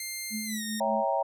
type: tone with pitch glide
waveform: 10% pulse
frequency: 2100 to 1849.4 Hz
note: C7 to A#6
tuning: +6 to -14 cents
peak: -25 dBFS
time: 0-0.8 s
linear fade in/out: 2 ms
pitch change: -220 cents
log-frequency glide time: 0.45-0.63 s
type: tone with tremolo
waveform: sine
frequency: 216.2 Hz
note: A3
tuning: 30 cents flat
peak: -31 dBFS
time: 0.3-1.05 s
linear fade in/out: 50 ms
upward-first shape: sine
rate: 5.1 Hz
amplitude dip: 50%
type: chord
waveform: sine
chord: C# diminished seventh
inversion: none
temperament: equal with one note detuned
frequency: 554.4 / 653.9 / 784 / 932.3 Hz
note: C#5 / E5 / G5 / Bb5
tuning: 0 / -14 / 0 / 0 cents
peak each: -30 dBFS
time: 0.8-1.23 s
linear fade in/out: 10 ms
effects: none